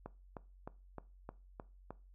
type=click train; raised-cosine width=1 ms; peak=-30 dBFS; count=7; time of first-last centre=0.06-1.906 s; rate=3.25 Hz; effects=noise-tail reverb RT60 0.3 s tail -19 dB re dry + added 46 Hz sine -57 dBFS peak until 2.14 s

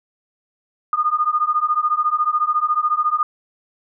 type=beating tone pair; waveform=sine; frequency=1216 / 1230 Hz; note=D#6 / D#6; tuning=-40 / -20 cents; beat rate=14 Hz; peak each=-19 dBFS; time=0.93-3.23 s; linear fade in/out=2 ms; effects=none

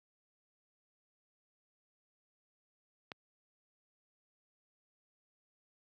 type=click; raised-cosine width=0.3 ms; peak=-26 dBFS; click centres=3.118 s; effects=high-pass 100 Hz 12 dB/octave

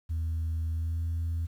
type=tone with pitch glide; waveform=sine; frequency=81 to 82.89 Hz; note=E2 to E2; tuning=-30 to +10 cents; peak=-26 dBFS; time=0.09-1.47 s; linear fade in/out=20 ms; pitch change=+40 cents; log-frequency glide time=0.71-1.03 s; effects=tanh soft clip ceiling -26 dBFS + 10-bit

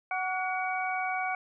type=tone cluster; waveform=sine; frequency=744 / 1133 / 1462 / 2261 Hz; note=F#5 / C#6 / F#6 / C#7; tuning=+9 / +37 / -21 / +34 cents; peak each=-31 / -39 / -36 / -34 dBFS; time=0.11-1.35 s; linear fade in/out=2 ms; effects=none

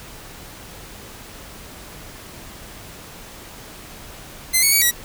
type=tone with pitch steps; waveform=5% pulse; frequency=2061 / 2220 / 2262 / 1927 Hz; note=C7 / C#7 / C#7 / B6; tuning=-27 / +2 / +34 / -43 cents; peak=-4 dBFS; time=4.53-4.914 s; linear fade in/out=20 ms; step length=96 ms; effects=pink hiss -39 dBFS RMS until 5.04 s

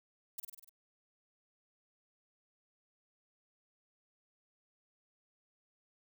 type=noise with echo; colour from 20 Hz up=violet; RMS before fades=-40 dBFS; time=0.38-0.4 s; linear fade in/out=5 ms; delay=49 ms; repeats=6; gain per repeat=-3 dB; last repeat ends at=0.694 s; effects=none

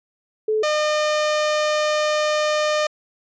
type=tone pair in turn; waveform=sine / sawtooth; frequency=432.6 / 606.7 Hz; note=A4 / D#5; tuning=-29 / -44 cents; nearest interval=tritone; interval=585 cents; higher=second; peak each=-17 / -14 dBFS; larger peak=second; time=0.48-0.63 / 0.63-2.87 s; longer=second; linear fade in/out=5 ms; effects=resampled to 16000 Hz

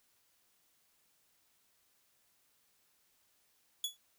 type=tone with exponential decay; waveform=sawtooth; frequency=3391 Hz; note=G#7; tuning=35 cents sharp; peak=-28 dBFS; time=3.84-3.97 s; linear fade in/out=2 ms; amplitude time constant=28 ms; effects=white hiss -73 dBFS RMS until 4.18 s

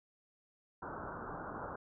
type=low-pass noise; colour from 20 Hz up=white; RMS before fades=-44 dBFS; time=0.82-1.76 s; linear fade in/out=5 ms; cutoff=1500 Hz; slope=96 dB/octave; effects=none

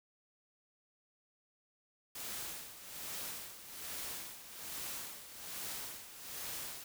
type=noise with tremolo; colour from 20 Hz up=white; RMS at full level=-42 dBFS; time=2.15-6.84 s; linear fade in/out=5 ms; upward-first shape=sine; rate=1.2 Hz; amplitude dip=70%; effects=none

